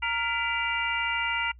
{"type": "harmonic tone with a mistuned harmonic", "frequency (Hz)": 466.2, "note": "A#4", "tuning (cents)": 0, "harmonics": [2, 3, 4, 5, 6], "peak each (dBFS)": [-32, -32, -32, -32, -32], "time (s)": [0.02, 1.52], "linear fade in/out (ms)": 10, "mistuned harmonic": 4, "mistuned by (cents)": 120, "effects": ["noise-tail reverb RT60 0.1 s tail -26 dB re dry", "added 60 Hz sine -47 dBFS peak until 1.59 s"]}